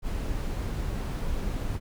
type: noise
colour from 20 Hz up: brown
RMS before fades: -30 dBFS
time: 0.02-1.8 s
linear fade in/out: 50 ms
effects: none